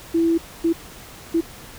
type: tone bursts at uneven times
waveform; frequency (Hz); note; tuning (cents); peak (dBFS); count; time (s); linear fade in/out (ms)
sine; 331.9; E4; +12; -15; 3; 0.14-0.38 / 0.64-0.73 / 1.34-1.41; 10
effects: pink hiss -41 dBFS RMS until 1.78 s